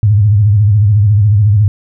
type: tone with vibrato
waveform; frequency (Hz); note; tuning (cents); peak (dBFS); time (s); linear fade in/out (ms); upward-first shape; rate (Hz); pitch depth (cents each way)
sine; 103.83; G#2; 0; -5; 0.03-1.68; 0; sine; 14; 110
effects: none